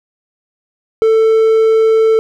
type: tone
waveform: triangle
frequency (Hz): 444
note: A4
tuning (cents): +16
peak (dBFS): -5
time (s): 1.02-2.19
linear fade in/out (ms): 0
effects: none